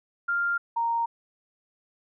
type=tone pair in turn; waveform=sine; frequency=1396.9 / 928.8 Hz; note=F6 / A#5; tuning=0 / -7 cents; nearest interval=perfect fifth; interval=707 cents; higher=first; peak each=-23 dBFS; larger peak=neither; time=0.28-0.58 / 0.76-1.06 s; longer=neither; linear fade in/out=10 ms; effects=none